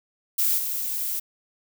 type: noise with level steps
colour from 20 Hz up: violet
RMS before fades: -22 / -28 dBFS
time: 0.38-1.2 s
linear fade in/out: 10 ms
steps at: 0.57 s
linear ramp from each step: 20 ms
effects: none